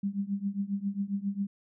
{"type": "tone with tremolo", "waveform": "sine", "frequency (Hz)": 199.3, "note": "G3", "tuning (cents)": 29, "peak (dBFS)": -25, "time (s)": [0.03, 1.47], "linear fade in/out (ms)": 5, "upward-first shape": "triangle", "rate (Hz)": 7.4, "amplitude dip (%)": 95, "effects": []}